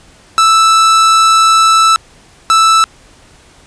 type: tone bursts at uneven times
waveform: 45% pulse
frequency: 1318.5 Hz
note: E6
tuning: in tune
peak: -5 dBFS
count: 2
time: 0.38-1.96 / 2.5-2.84 s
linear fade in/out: 0 ms
effects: pink hiss -43 dBFS RMS until 3.66 s + resampled to 22050 Hz